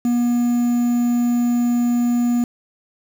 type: tone with quantisation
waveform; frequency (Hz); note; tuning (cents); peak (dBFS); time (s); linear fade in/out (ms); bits
triangle; 240.7; B3; -44; -13; 0.05-2.44; 2; 6
effects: none